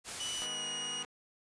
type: noise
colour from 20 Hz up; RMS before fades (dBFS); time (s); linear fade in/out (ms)
white; -40; 0.04-0.48; 50
type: tone with pitch glide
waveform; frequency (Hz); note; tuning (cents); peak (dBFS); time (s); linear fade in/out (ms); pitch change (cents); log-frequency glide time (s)
sawtooth; 2960 to 2889; F#7 to F#7; 0 to -42; -33; 0.2-1.03; 5; -42; 0.38-0.65
type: chord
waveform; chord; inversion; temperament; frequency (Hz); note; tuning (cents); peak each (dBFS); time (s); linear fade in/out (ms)
5% pulse; G# minor; second; equal; 155.56 / 207.7 / 246.9; D#3 / G#3 / B3; 0 / 0 / 0; -38 / -38 / -36; 0.42-1.05; 0
effects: resampled to 22050 Hz